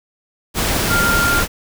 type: tone in noise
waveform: sine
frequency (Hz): 1396.9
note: F6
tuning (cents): 0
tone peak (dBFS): -15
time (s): 0.88-1.44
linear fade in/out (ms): 50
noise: pink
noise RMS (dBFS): -18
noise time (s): 0.54-1.48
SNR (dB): 0
effects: none